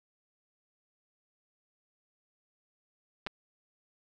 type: clicks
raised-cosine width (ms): 0.3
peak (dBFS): -20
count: 2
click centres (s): 3.265 / 3.27
effects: none